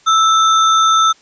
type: tone with sample-and-hold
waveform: sine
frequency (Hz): 1318.5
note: E6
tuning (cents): 0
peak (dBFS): -8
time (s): 0.06-1.13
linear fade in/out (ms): 20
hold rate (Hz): 4900
effects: white hiss -49 dBFS RMS until 1.21 s + resampled to 16000 Hz